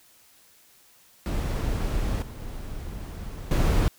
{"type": "noise with level steps", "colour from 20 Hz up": "brown", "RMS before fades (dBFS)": [-26, -38, -36, -20], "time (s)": [1.26, 3.88], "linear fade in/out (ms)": 0, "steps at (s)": [2.22, 2.4, 3.51], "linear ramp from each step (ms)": 2, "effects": ["white hiss -57 dBFS RMS until 3.98 s"]}